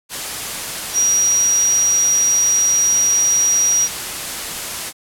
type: tone in noise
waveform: sine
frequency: 5750 Hz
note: F8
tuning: 50 cents sharp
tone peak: -12 dBFS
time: 0.93-3.89 s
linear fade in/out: 50 ms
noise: white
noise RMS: -25 dBFS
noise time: 0.09-4.93 s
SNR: +10 dB
effects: low-pass 12000 Hz 12 dB/octave